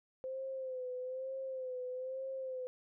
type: tone with vibrato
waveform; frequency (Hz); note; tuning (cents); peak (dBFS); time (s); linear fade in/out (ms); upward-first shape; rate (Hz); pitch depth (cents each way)
sine; 517; C5; -21; -38; 0.24-2.67; 0; sine; 1.1; 50
effects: none